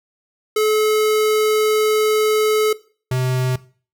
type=tone pair in turn; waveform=square; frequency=430 / 128.07 Hz; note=A4 / C3; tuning=-40 / -37 cents; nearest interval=octave + major sixth; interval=2097 cents; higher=first; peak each=-15 / -18 dBFS; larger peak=first; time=0.56-2.73 / 3.11-3.56 s; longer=first; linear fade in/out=5 ms; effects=noise-tail reverb RT60 0.4 s tail -18 dB re dry